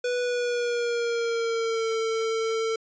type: tone with pitch glide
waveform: square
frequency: 491.7 to 448.3 Hz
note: B4 to A4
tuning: -8 to +32 cents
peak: -25 dBFS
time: 0.04-2.76 s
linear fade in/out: 5 ms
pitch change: -160 cents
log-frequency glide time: 0.21-1.91 s
effects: resampled to 16000 Hz